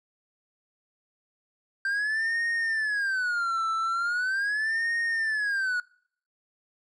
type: tone with vibrato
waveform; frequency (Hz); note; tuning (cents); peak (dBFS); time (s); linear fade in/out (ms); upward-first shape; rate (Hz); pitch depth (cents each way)
triangle; 1568; G6; 0; -23; 1.85-5.8; 2; sine; 0.4; 290
effects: noise-tail reverb RT60 0.6 s tail -25 dB re dry + resampled to 24000 Hz